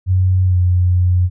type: tone with pitch glide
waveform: sine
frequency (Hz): 92.7 to 89.96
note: F#2 to F#2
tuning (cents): +4 to -48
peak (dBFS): -10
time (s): 0.06-1.3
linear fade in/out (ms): 50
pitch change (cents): -52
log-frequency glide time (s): 0.45-0.57
effects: none